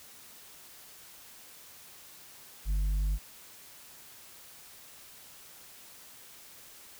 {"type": "tone with tanh clipping", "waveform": "sine", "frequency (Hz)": 49.33, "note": "G1", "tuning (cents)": 12, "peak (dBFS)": -27, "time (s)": [2.65, 3.19], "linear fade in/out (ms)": 50, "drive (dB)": 5, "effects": ["white hiss -52 dBFS RMS until 6.99 s"]}